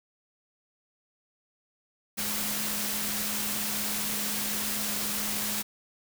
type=tone in noise; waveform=sine; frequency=209.5 Hz; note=G#3; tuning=15 cents sharp; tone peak=-39 dBFS; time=2.17-5.63 s; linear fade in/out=20 ms; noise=white; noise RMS=-31 dBFS; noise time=2.17-5.63 s; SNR=-11 dB; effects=none